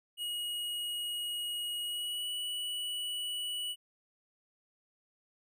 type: tone with pitch glide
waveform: square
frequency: 2894 to 2945 Hz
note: F#7 to F#7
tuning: -39 to -9 cents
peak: -35 dBFS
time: 0.17-3.76 s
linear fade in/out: 50 ms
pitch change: +30 cents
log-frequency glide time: 1.83-2.28 s
effects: none